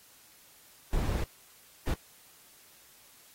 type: noise bursts at uneven times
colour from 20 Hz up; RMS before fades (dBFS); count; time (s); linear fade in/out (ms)
brown; -29; 2; 0.93-1.24 / 1.87-1.94; 2
effects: white hiss -58 dBFS RMS until 3.34 s + AAC 48 kbps